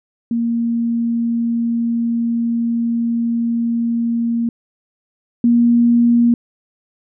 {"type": "tone pair in turn", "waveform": "sine", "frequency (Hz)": [233.1, 236.8], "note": ["A#3", "A#3"], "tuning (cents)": [0, 27], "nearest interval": "unison", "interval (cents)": 27, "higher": "second", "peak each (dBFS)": [-15, -9], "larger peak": "second", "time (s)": [[0.31, 4.49], [5.44, 6.34]], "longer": "first", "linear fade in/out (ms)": 2, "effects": []}